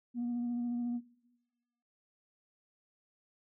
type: tone with vibrato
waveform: sine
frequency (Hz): 240.3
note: B3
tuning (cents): -47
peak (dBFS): -31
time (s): 0.14-1.01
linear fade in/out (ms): 50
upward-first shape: sine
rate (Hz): 14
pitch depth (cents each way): 20
effects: noise-tail reverb RT60 1.0 s tail -18 dB re dry + tanh soft clip ceiling -30 dBFS

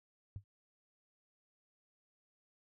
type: tone with exponential decay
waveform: sine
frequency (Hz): 100.2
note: G2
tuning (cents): +38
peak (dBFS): -37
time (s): 0.36-0.44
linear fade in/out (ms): 0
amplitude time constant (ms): 17
effects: none

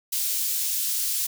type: high-pass noise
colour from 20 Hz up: white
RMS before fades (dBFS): -26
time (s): 0.12-1.27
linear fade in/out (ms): 10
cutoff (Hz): 4300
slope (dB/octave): 12
effects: none

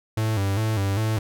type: tone with vibrato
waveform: 45% pulse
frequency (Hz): 103.83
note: G#2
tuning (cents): 0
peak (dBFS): -21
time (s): 0.17-1.19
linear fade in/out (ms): 5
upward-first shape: square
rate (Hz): 2.5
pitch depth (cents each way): 97
effects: none

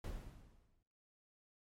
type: noise with exponential decay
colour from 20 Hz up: brown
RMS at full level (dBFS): -40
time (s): 0.04-0.83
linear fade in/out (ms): 2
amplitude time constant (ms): 170
effects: noise-tail reverb RT60 0.8 s tail -21 dB re dry + MP3 64 kbps

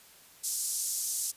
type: band-pass noise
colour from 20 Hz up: pink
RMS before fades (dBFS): -33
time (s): 0.43-1.32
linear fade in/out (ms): 20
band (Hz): 6100 to 12000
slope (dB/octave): 24
effects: white hiss -56 dBFS RMS until 1.36 s + resampled to 32000 Hz

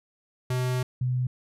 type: tone pair in turn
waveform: square / sine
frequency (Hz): 126.6 / 126.07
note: B2 / B2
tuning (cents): +43 / +36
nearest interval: unison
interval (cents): 7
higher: first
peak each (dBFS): -25 / -23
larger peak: second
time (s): 0.5-0.83 / 1.01-1.27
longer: first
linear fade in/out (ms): 5
effects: resampled to 32000 Hz

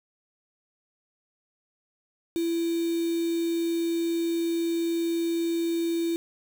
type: tone with quantisation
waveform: sine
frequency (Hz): 334.9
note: E4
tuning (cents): +27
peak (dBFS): -24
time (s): 2.36-6.16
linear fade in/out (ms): 0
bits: 6
effects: none

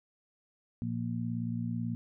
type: harmonic tone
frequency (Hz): 58.27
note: A#1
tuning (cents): 0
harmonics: 2 / 3 / 4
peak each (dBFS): -35 / -38 / -35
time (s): 0.82-1.95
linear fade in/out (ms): 0
effects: none

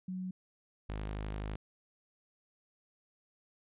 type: tone pair in turn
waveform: sine / sawtooth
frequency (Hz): 185 / 51.91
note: F#3 / G#1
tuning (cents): 0 / 0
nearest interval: octave + minor seventh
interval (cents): 2200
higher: first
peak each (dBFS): -36 / -33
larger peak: second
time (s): 0.08-0.31 / 0.89-1.56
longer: second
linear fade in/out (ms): 5
effects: resampled to 8000 Hz

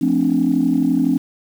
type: chord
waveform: sine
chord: D minor seventh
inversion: first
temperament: equal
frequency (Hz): 174.61 / 220 / 261.6 / 293.7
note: F3 / A3 / C4 / D4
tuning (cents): 0 / 0 / 0 / 0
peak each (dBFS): -22 / -22 / -16 / -18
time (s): 0.01-1.18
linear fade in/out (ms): 10
effects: tanh soft clip ceiling -6 dBFS + 7-bit

